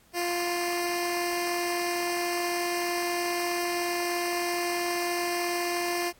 10% pulse tone with notch filter, 349.2 Hz, F4, in tune, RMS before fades -29 dBFS, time 0.13-6.13 s, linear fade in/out 50 ms, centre 1300 Hz, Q 1.3, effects pink hiss -60 dBFS RMS until 6.19 s + AAC 64 kbps

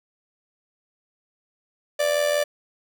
45% pulse tone with amplitude modulation, 587.3 Hz, D5, in tune, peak -17 dBFS, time 1.99-2.44 s, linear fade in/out 10 ms, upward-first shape sine, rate 85.4 Hz, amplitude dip 60%, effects none

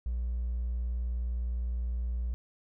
triangle tone with hard clipping, 59.7 Hz, A#1, 42 cents sharp, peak -29 dBFS, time 0.06-2.34 s, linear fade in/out 0 ms, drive 2 dB, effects none

